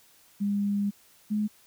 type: tone pair in turn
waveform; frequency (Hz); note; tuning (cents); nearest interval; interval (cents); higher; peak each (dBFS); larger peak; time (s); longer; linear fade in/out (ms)
sine; 202.4 / 210.9; G#3 / G#3; -44 / +27; minor second; 71; second; -24; neither; 0.4-0.91 / 1.3-1.48; first; 20
effects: white hiss -59 dBFS RMS until 1.66 s